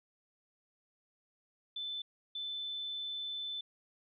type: tone bursts at uneven times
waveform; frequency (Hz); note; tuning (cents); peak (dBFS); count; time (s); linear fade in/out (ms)
sine; 3520; A7; 0; -37; 2; 1.76-2.02 / 2.35-3.61; 5
effects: none